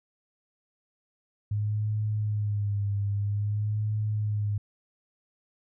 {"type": "tone with vibrato", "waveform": "sine", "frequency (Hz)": 103.83, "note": "G#2", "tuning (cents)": 0, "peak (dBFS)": -25, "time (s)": [1.51, 4.58], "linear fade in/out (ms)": 5, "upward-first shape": "sine", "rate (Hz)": 0.51, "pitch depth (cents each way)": 50, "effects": []}